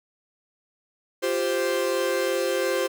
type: chord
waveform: 45% pulse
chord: F suspended second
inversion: none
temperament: equal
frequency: 349.2 / 392 / 523.3 Hz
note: F4 / G4 / C5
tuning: 0 / 0 / 0 cents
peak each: -29 / -28 / -25 dBFS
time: 1.22-2.88 s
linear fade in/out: 20 ms
effects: none